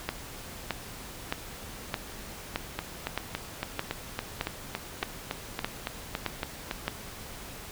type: two click trains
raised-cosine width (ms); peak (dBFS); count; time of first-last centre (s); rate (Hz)
0.3; -14 / -12; 15 / 12; 2.79-6.712 / 0.09-6.88; 3.57 / 1.62
effects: pink hiss -43 dBFS RMS until 7.71 s